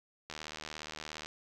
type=click train; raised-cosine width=0.2 ms; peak=-24 dBFS; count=75; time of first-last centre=0.3-1.26 s; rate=77.1 Hz; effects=none